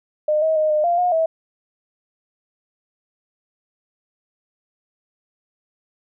sine tone with pitch steps, 608 / 636 / 619 / 608 / 693 / 717 / 648 Hz, D#5 / D#5 / D#5 / D#5 / F5 / F5 / E5, -40 / +38 / -9 / -40 / -14 / +45 / -30 cents, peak -15 dBFS, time 0.28-1.26 s, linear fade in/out 5 ms, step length 140 ms, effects none

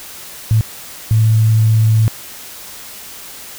sine tone bursts at uneven times, 110.5 Hz, A2, 8 cents sharp, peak -8 dBFS, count 2, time 0.51-0.61 / 1.11-2.08 s, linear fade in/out 0 ms, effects white hiss -33 dBFS RMS until 3.58 s

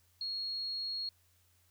sine tone, 4301 Hz, C8, 47 cents sharp, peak -35 dBFS, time 0.21-1.09 s, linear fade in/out 2 ms, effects added 88 Hz sine -70 dBFS peak until 1.7 s + white hiss -71 dBFS RMS until 1.7 s

